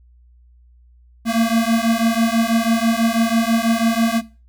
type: beating tone pair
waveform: square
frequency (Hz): 225.5 / 231.6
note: A3 / A#3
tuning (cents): +43 / -11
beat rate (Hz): 6.1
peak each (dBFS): -18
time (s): 1.25-4.22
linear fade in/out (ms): 50
effects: noise-tail reverb RT60 0.3 s tail -17 dB re dry + added 60 Hz sine -47 dBFS peak until 4.48 s